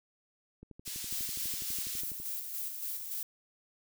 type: click train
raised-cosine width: 3 ms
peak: -36 dBFS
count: 20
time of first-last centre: 0.63-2.2 s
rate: 12.1 Hz
type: high-pass noise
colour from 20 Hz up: pink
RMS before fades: -40 dBFS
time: 0.85-2.02 s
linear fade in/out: 20 ms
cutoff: 4400 Hz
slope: 12 dB/octave
type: noise with tremolo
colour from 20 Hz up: violet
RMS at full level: -37 dBFS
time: 1.11-3.23 s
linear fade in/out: 2 ms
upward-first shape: square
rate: 3.5 Hz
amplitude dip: 40%
effects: none